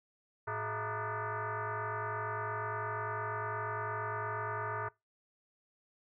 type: tone with frequency modulation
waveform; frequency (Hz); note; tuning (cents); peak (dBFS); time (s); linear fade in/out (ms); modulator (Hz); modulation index
sine; 158.3; D#3; +30; -34; 0.47-4.89; 10; 268; 5.5
effects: noise-tail reverb RT60 0.2 s tail -22 dB re dry